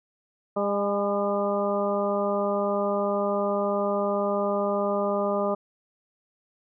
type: harmonic tone with a mistuned harmonic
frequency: 201.9 Hz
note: G#3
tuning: 49 cents flat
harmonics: 1 / 2 / 3 / 4 / 5 / 6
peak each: -30 / -29 / -26 / -34 / -35 / -32 dBFS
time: 0.56-5.55 s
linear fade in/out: 10 ms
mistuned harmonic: 4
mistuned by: +29 cents
effects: none